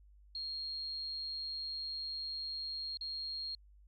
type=tone with dropouts; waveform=sine; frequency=4250 Hz; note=C8; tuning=26 cents sharp; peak=-38 dBFS; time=0.35-3.55 s; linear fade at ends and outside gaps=2 ms; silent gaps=2.972-3.01 s; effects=added 50 Hz sine -58 dBFS peak until 3.87 s